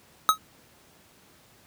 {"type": "tone with exponential decay", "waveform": "square", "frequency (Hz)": 1276, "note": "D#6", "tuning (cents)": 43, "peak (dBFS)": -12, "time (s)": [0.29, 0.38], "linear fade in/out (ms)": 0, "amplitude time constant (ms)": 19, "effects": ["pink hiss -57 dBFS RMS until 1.66 s", "high-pass 80 Hz 12 dB/octave"]}